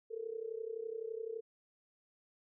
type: tone with amplitude modulation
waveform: sine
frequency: 449.1 Hz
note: A4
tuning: 35 cents sharp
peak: -35 dBFS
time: 0.1-1.41 s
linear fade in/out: 20 ms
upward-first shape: sine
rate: 31.8 Hz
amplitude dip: 85%
effects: none